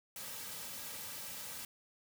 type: noise with comb filter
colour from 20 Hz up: white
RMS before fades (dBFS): -45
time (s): 0.16-1.65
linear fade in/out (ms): 2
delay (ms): 2.8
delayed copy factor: -0.6
effects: none